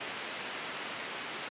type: low-pass noise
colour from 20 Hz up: white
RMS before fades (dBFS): -40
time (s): 0-1.49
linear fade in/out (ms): 10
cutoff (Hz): 3200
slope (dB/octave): 24
effects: high-pass 200 Hz 12 dB/octave + resampled to 8000 Hz